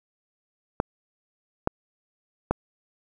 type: clicks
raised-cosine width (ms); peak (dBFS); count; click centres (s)
1; -7; 3; 0.801 / 1.674 / 2.51
effects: 8-bit